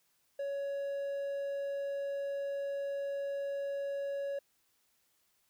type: tone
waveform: triangle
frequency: 559 Hz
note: C#5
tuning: 14 cents sharp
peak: -32 dBFS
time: 0.39-4.39 s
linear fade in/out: 5 ms
effects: white hiss -74 dBFS RMS until 5.49 s